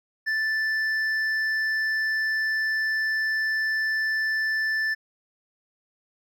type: tone with hard clipping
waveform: sine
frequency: 1760 Hz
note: A6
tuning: in tune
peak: -24 dBFS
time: 0.26-4.95 s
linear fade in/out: 20 ms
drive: 5 dB
effects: none